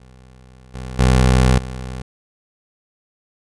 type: tone with level steps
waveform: 20% pulse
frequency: 63.6 Hz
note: C2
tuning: 48 cents flat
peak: -38 / -23 / -6 / -22 dBFS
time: 0-2.02 s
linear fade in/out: 5 ms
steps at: 0.74 / 0.99 / 1.58 s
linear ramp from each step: 5 ms
effects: resampled to 24000 Hz